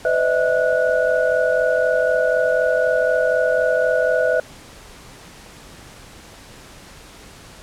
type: tone cluster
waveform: sine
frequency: 506 / 599 / 643 / 1465 Hz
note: B4 / D5 / E5 / F#6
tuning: +42 / +34 / -43 / -18 cents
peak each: -19 / -23 / -19 / -23 dBFS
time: 0.05-4.4 s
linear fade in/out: 2 ms
effects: pink hiss -42 dBFS RMS until 7.62 s + low-pass 10000 Hz 12 dB/octave